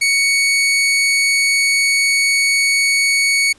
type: tone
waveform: sawtooth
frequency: 2228 Hz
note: C#7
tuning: 8 cents sharp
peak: -9 dBFS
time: 0.01-3.53 s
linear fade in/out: 10 ms
effects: pink hiss -50 dBFS RMS until 3.58 s + resampled to 24000 Hz